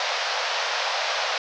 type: band-pass noise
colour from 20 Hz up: pink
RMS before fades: -26 dBFS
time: 0-1.38 s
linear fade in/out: 2 ms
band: 540 to 5700 Hz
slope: 48 dB/octave
effects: none